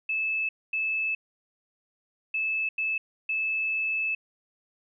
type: tone bursts at uneven times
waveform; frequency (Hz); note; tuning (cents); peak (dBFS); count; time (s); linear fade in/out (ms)
sine; 2614; E7; -15; -25; 5; 0.09-0.49 / 0.73-1.15 / 2.34-2.69 / 2.78-2.98 / 3.29-4.15; 5
effects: none